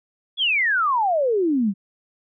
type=exponential sweep; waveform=sine; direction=down; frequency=3476 to 185 Hz; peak=-17 dBFS; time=0.37-1.74 s; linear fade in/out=50 ms; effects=none